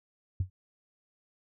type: tone with exponential decay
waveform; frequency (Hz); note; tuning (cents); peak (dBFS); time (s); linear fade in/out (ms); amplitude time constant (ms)
sine; 92.7; F#2; +4; -22; 0.4-0.5; 5; 21
effects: tanh soft clip ceiling -20 dBFS